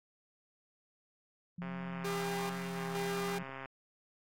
sine tone with vibrato, 174.8 Hz, F3, 2 cents sharp, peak -39 dBFS, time 1.58-3.43 s, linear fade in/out 5 ms, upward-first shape sine, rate 1.3 Hz, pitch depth 35 cents each way
click train, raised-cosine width 0.5 ms, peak -30 dBFS, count 274, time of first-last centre 1.62-3.657 s, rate 134 Hz
sawtooth tone with tremolo, 401.1 Hz, G4, 40 cents sharp, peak -32 dBFS, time 2.04-3.39 s, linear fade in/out 10 ms, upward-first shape square, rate 1.1 Hz, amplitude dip 50%
effects AAC 48 kbps

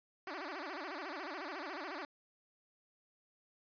10% pulse tone with vibrato, 332.9 Hz, E4, 17 cents sharp, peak -33 dBFS, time 0.27-2.05 s, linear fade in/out 2 ms, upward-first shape sine, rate 14 Hz, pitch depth 280 cents each way, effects resampled to 11025 Hz

